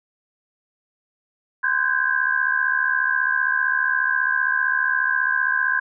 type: tone cluster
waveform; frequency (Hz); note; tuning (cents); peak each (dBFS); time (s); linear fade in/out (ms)
sine; 1034 / 1527 / 1602 / 1658; C6 / G6 / G6 / G#6; -21 / -46 / +37 / -3; -27 / -23 / -21 / -26; 1.63-5.8; 10
effects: none